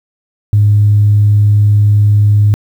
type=tone; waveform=sine; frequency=103.83 Hz; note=G#2; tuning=in tune; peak=-4 dBFS; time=0.53-2.54 s; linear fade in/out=0 ms; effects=tanh soft clip ceiling 0 dBFS + 7-bit